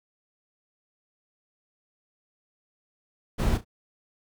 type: noise with echo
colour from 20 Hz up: brown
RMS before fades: -24 dBFS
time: 3.38-3.58 s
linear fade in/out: 20 ms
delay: 34 ms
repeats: 2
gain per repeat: -13 dB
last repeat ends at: 3.648 s
effects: none